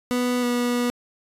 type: tone pair in turn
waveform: 30% pulse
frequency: 246.9 / 243.1 Hz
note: B3 / B3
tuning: 0 / -27 cents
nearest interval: unison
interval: 27 cents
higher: first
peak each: -18 dBFS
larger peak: neither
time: 0.11-0.43 / 0.43-0.9 s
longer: second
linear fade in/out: 0 ms
effects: resampled to 32000 Hz